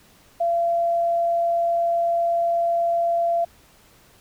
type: tone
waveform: sine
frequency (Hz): 682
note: F5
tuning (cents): -41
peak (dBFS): -18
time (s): 0.4-3.45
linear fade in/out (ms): 10
effects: pink hiss -54 dBFS RMS until 4.2 s